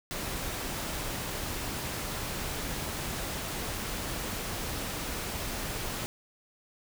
pink noise, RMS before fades -35 dBFS, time 0.11-6.06 s, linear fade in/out 0 ms, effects none

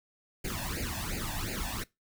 pink noise with flanger, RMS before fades -35 dBFS, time 0.44-1.84 s, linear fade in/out 10 ms, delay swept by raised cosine 0.43 to 1.17 ms, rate 2.8 Hz, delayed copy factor +0.95, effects noise-tail reverb RT60 0.2 s tail -21 dB re dry

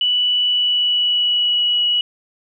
sine tone with pitch glide, 2960 to 2926 Hz, F#7 to F#7, 0 to -20 cents, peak -14 dBFS, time 0.01-2.01 s, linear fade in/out 2 ms, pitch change -20 cents, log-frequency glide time 0.44-1.68 s, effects none

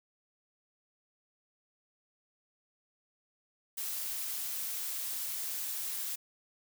blue noise, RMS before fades -37 dBFS, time 3.77-6.16 s, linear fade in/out 10 ms, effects none

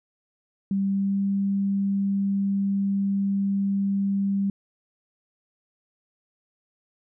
sine tone with pitch glide, 196 to 197.59 Hz, G3 to G3, 0 to +14 cents, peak -21 dBFS, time 0.71-4.5 s, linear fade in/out 2 ms, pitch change +14 cents, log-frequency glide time 0.86-1.21 s, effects none

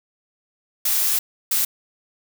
blue noise bursts at uneven times, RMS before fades -20 dBFS, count 2, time 0.85-1.19 / 1.51-1.65 s, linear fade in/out 5 ms, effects none

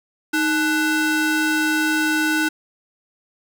square ring-modulated tone, 587.3 Hz, D5, in tune, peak -15 dBFS, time 0.33-2.49 s, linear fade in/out 10 ms, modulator 899 Hz, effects none

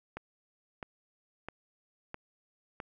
click train, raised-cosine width 0.5 ms, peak -24 dBFS, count 5, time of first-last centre 0.17-2.802 s, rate 1.52 Hz, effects none

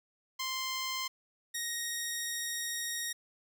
10% pulse tone pair in turn, 1046.5 / 1873.8 Hz, C6 / A#6, 0 / +8 cents, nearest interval minor seventh, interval 1008 cents, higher second, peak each -25 dBFS, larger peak neither, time 0.39-1.08 / 1.54-3.13 s, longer second, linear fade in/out 10 ms, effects none

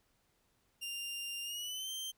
sawtooth tone with pitch glide, 2794 to 3136 Hz, F7 to G7, 0 to 0 cents, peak -36 dBFS, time 0.81-2.12 s, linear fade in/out 20 ms, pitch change +200 cents, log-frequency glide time 1.43-1.91 s, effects pink hiss -75 dBFS RMS until 2.17 s

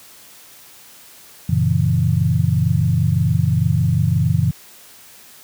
sine chord, F# dominant seventh, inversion none, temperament equal with one note detuned, 93.47 / 116.54 / 138.59 / 164.81 Hz, F#2 / A#2 / C#3 / E3, +18 / 0 / 0 / 0 cents, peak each -19 dBFS, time 1.49-4.51 s, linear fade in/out 5 ms, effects white hiss -44 dBFS RMS until 5.43 s + high-pass 60 Hz 12 dB/octave

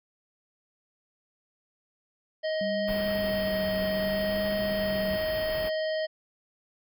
harmonic tone, 628 Hz, D#5, 16 cents sharp, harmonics 1 / 3 / 5 / 7 / 8, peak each -27 / -37 / -41 / -44 / -45 dBFS, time 2.43-6.07 s, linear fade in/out 20 ms
sine tone with vibrato, 196 Hz, G3, in tune, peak -32 dBFS, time 2.61-5.16 s, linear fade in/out 2 ms, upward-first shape sine, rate 0.65 Hz, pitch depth 41 cents each way
pink band-stop noise, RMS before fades -38 dBFS, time 2.87-5.7 s, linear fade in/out 20 ms, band 3600 to 11000 Hz, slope 96 dB/octave
effects none

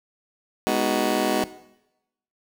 20% pulse chord, G# minor seventh, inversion none, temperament just, 207.7 / 249.2 / 311.5 / 373.8 Hz, G#3 / B3 / D#4 / F#4, 0 / +16 / +2 / +18 cents, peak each -22 dBFS, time 0.67-1.44 s, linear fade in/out 0 ms, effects noise-tail reverb RT60 0.9 s tail -17 dB re dry

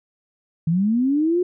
sine linear sweep, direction up, 155.56 to 366.4 Hz, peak -16 dBFS, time 0.67-1.43 s, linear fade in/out 5 ms, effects none

